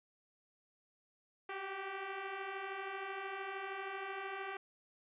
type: beating tone pair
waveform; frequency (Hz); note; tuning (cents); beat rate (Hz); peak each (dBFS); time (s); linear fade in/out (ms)
10% pulse; 378.3 / 391.3; F#4 / G4; +38 / -3; 13; -39 / -33; 1.49-4.57; 5
effects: resampled to 8000 Hz